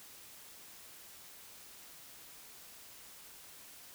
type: silence
effects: white hiss -54 dBFS RMS until 3.94 s